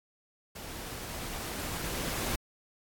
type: noise with level ramp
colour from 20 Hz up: pink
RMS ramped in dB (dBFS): -43 to -33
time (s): 0.55-2.36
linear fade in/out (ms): 10
effects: AAC 64 kbps